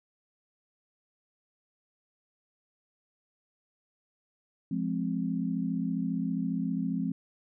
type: chord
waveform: sine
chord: F minor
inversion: none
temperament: just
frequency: 174.61 / 209.5 / 261.9 Hz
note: F3 / Ab3 / C4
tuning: 0 / +15 / +2 cents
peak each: -32 / -33 / -32 dBFS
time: 4.71-7.12 s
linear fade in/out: 5 ms
effects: none